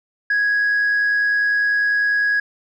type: tone with amplitude modulation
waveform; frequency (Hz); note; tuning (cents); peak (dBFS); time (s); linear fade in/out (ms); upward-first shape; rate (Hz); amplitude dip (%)
sine; 1661.2; G#6; 0; -12; 0.3-2.4; 5; sine; 110; 30
effects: tanh soft clip ceiling -13 dBFS